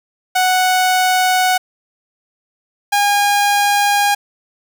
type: tone pair in turn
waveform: sawtooth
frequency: 740 / 814.4 Hz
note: F#5 / G#5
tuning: 0 / -34 cents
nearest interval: major second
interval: 166 cents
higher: second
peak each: -8 dBFS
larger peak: neither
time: 0.35-1.58 / 2.92-4.15 s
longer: neither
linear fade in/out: 10 ms
effects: 7-bit